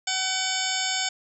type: harmonic tone with a mistuned harmonic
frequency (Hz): 756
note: F#5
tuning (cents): +37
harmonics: 1 / 2 / 3 / 4 / 5 / 6 / 7 / 9 / 10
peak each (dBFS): -33 / -33 / -33 / -33 / -33 / -33 / -33 / -33 / -33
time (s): 0.07-1.09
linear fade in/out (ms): 5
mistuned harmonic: 5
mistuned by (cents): -97
effects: none